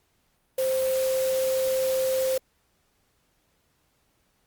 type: tone in noise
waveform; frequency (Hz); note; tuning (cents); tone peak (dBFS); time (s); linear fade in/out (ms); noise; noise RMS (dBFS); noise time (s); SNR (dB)
sine; 523.3; C5; 0; -22; 0.58-2.38; 5; white; -35; 0.58-2.38; +10
effects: pink hiss -69 dBFS RMS until 4.46 s + Opus 48 kbps